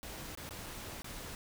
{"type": "noise with dropouts", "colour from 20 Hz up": "pink", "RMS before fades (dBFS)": -45, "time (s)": [0.03, 1.35], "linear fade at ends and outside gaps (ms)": 0, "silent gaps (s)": [[0.351, 0.374], [0.491, 0.508], [0.662, 0.665], [1.02, 1.044]], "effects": []}